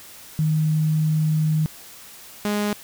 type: tone pair in turn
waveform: sine / sawtooth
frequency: 155.6 / 207.3 Hz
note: D#3 / G#3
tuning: 0 / -3 cents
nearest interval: perfect fourth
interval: 497 cents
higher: second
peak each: -17 dBFS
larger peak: neither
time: 0.39-1.66 / 2.45-2.73 s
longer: first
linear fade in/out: 0 ms
effects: white hiss -43 dBFS RMS until 2.83 s